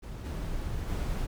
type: noise with level steps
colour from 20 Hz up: brown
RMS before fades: -39 / -34 / -31 dBFS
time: 0.02-1.27 s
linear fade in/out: 20 ms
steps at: 0.24 / 0.88 s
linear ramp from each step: 20 ms
effects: none